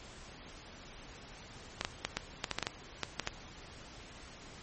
clicks, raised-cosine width 0.2 ms, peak -14 dBFS, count 12, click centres 1.811 / 1.849 / 2.05 / 2.17 / 2.442 / 2.513 / 2.586 / 2.627 / 2.669 / 3.033 / 3.197 / 3.274 s, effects pink hiss -51 dBFS RMS until 4.62 s + MP3 32 kbps

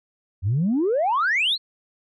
sine exponential sweep, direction up, 86.7 to 4377 Hz, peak -17 dBFS, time 0.42-1.58 s, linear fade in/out 50 ms, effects tanh soft clip ceiling -15 dBFS

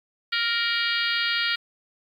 harmonic tone with a mistuned harmonic, 466.2 Hz, A#4, in tune, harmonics 3 / 4 / 5 / 6 / 7 / 8 / 9 / 10, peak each -28 / -29 / -30 / -31 / -31 / -32 / -33 / -33 dBFS, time 0.32-1.56 s, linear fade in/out 10 ms, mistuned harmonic 6, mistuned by +38 cents, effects 9-bit

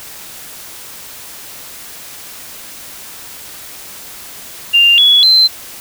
sine tone with pitch steps, 2794 / 3381 / 4091 Hz, F7 / G#7 / C8, 0 / +30 / -40 cents, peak -5 dBFS, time 4.73-5.48 s, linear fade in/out 20 ms, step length 250 ms, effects white hiss -32 dBFS RMS until 5.8 s

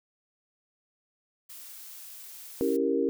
blue noise, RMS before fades -45 dBFS, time 1.49-2.77 s, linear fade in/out 10 ms
sine chord, C# diminished seventh, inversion none, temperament equal, 277.2 / 329.6 / 392 / 466.2 Hz, C#4 / E4 / G4 / Bb4, 0 / 0 / 0 / 0 cents, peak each -29 / -31 / -29 / -28 dBFS, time 2.61-3.09 s, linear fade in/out 0 ms
effects none

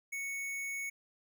square tone, 2217 Hz, C#7, in tune, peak -37 dBFS, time 0.12-0.9 s, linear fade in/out 10 ms, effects none

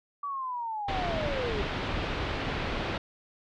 sine linear sweep, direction down, 1156 to 392.4 Hz, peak -31 dBFS, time 0.23-1.62 s, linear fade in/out 5 ms
pink low-pass noise, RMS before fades -32 dBFS, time 0.88-2.98 s, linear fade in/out 5 ms, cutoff 3700 Hz, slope 24 dB/octave
effects none

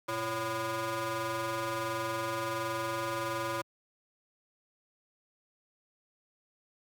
20% pulse ring-modulated tone, 219.8 Hz, A3, 2 cents flat, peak -24 dBFS, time 0.08-3.62 s, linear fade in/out 10 ms, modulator 780 Hz, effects high-pass 100 Hz 12 dB/octave

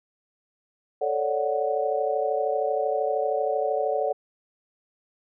sine chord, D major seventh, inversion second, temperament equal, 440 / 554.4 / 587.3 / 740 Hz, A4 / C#5 / D5 / F#5, 0 / 0 / 0 / 0 cents, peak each -28 dBFS, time 1.01-4.13 s, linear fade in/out 10 ms, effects none

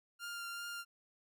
sawtooth tone with vibrato, 1396.9 Hz, F6, in tune, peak -38 dBFS, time 0.19-0.85 s, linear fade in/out 50 ms, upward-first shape triangle, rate 2.6 Hz, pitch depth 14 cents each way, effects none

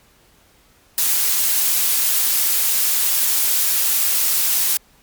blue noise, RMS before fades -17 dBFS, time 0.98-4.77 s, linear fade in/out 0 ms, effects pink hiss -54 dBFS RMS until 5.02 s + MP3 96 kbps

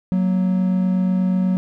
triangle tone pair together, 185.3 / 233.5 Hz, F#3 / A#3, +3 / +3 cents, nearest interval major third, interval 400 cents, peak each -14 / -24 dBFS, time 0.12-1.57 s, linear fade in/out 0 ms, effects none

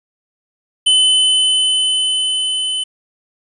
square tone with level ramp, 3030 Hz, F#7, 40 cents sharp, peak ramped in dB -9 to -18 dBFS, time 0.86-2.84 s, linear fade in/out 10 ms, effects resampled to 24000 Hz + 8-bit

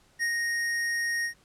square tone with ADSR envelope, 1864.7 Hz, A#6, in tune, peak -25 dBFS, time 0.19-1.34 s, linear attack 35 ms, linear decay 80 ms, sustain -2 dB, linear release 94 ms, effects pink hiss -62 dBFS RMS until 1.44 s + low-pass 10000 Hz 12 dB/octave

